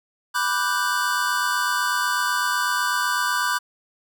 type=chord; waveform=square; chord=G major seventh; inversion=first; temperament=equal; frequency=987.8 / 1174.7 / 1480 / 1568 Hz; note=B5 / D6 / F#6 / G6; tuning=0 / 0 / 0 / 0 cents; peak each=-27 dBFS; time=0.34-3.59 s; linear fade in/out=20 ms; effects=none